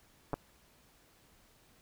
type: clicks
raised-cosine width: 1 ms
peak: -20 dBFS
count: 2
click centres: 0.333 / 0.34 s
effects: pink hiss -65 dBFS RMS until 1.81 s